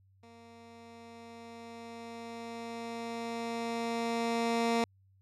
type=tone with level ramp; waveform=15% pulse; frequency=231.8 Hz; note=A#3; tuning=10 cents flat; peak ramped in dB=-47 to -20 dBFS; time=0.23-4.84 s; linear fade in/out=2 ms; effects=added 96 Hz sine -62 dBFS peak until 5.21 s + low-pass 7000 Hz 12 dB/octave